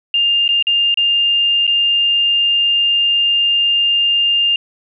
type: tone with dropouts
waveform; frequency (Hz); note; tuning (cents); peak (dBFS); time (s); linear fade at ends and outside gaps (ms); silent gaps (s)
sine; 2806; F7; +8; -11; 0.14-4.56; 2; 0.479-0.489 / 0.626-0.669 / 0.943-0.973 / 1.668-1.676
effects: none